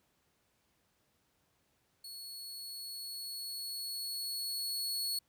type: tone with level ramp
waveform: sawtooth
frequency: 4373 Hz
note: C#8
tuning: 24 cents flat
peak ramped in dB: -42 to -30 dBFS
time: 2.04-5.19 s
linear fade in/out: 5 ms
effects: pink hiss -75 dBFS RMS until 5.28 s + high-pass 60 Hz 12 dB/octave